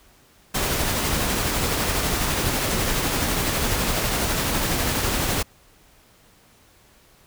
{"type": "noise with tremolo", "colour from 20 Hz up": "pink", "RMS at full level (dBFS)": -22, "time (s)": [0.54, 5.43], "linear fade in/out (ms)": 10, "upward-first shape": "sine", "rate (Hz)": 12, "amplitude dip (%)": 25, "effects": ["pink hiss -55 dBFS RMS until 7.26 s"]}